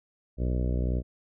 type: harmonic tone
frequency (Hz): 61.8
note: B1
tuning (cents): +2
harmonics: 1 / 2 / 3 / 4 / 5 / 6 / 7 / 8 / 9 / 10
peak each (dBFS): -26 / -32 / -36 / -38 / -40 / -42 / -43 / -44 / -45 / -46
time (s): 0.37-1.03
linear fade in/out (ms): 50
effects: none